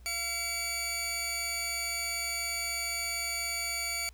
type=tone pair together; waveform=15% pulse; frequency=688 / 2281 Hz; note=F5 / C#7; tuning=-26 / +49 cents; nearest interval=octave + major sixth; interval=2075 cents; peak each=-35 / -25 dBFS; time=0.06-4.09 s; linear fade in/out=0 ms; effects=added 60 Hz sine -50 dBFS peak until 4.13 s + pink hiss -65 dBFS RMS until 4.13 s